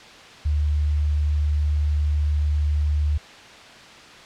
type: tone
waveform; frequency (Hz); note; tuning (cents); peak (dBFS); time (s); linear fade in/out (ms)
sine; 74.4; D2; +23; -18; 0.45-3.18; 10
effects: white hiss -43 dBFS RMS until 4.25 s + low-pass 4000 Hz 12 dB/octave